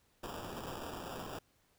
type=noise with sample-and-hold; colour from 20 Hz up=blue; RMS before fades=-44 dBFS; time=0.23-1.39 s; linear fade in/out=5 ms; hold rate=2100 Hz; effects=pink hiss -72 dBFS RMS until 1.78 s